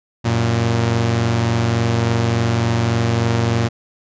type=tone pair together; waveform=sawtooth; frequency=93.07 / 116.54 Hz; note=F#2 / A#2; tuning=+11 / 0 cents; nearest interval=major third; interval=389 cents; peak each=-18 / -12 dBFS; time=0.24-3.69 s; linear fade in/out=20 ms; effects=resampled to 16000 Hz